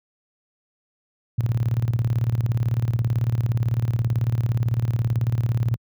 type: tone with tremolo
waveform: sine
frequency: 116.54 Hz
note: A#2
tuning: in tune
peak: -16 dBFS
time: 1.38-5.76 s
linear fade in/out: 5 ms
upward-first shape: square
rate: 18 Hz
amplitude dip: 70%
effects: high-pass 60 Hz 12 dB/octave